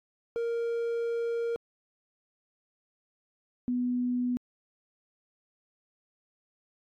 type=tone pair in turn; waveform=triangle / sine; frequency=466.2 / 247 Hz; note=A#4 / B3; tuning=0 / 0 cents; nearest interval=major seventh; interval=1100 cents; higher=first; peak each=-26 dBFS; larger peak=neither; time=0.36-1.56 / 3.68-4.37 s; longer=first; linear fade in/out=0 ms; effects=AAC 64 kbps